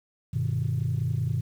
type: chord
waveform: sine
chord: G augmented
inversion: none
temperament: just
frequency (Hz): 98 / 122.5 / 153.12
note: G2 / B2 / D#3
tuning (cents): 0 / -14 / -27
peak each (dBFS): -29 / -26 / -29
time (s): 0.33-1.41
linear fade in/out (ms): 10
effects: tanh soft clip ceiling -18 dBFS + 9-bit